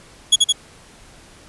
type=tone with echo; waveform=sawtooth; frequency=3351 Hz; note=G#7; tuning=15 cents sharp; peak=-5 dBFS; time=0.32-0.36 s; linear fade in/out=10 ms; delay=83 ms; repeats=2; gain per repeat=-2 dB; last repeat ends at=0.526 s; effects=pink hiss -46 dBFS RMS until 1.48 s + resampled to 24000 Hz